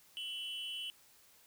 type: tone with amplitude modulation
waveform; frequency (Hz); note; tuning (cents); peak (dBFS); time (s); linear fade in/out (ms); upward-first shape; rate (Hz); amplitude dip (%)
triangle; 2985; F#7; +15; -34; 0.17-0.9; 0; sine; 261; 85
effects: white hiss -64 dBFS RMS until 1.46 s